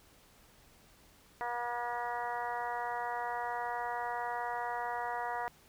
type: harmonic tone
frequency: 240.3 Hz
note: B3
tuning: 47 cents flat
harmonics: 2 / 3 / 4 / 5 / 6 / 7 / 8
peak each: -45 / -38 / -38 / -45 / -46 / -47 / -45 dBFS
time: 1.41-5.48 s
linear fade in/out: 0 ms
effects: pink hiss -62 dBFS RMS until 5.68 s